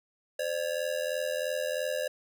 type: ring-modulated tone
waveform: square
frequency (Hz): 559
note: C#5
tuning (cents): +14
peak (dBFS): -27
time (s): 0.39-2.08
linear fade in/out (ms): 5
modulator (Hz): 41.5
effects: none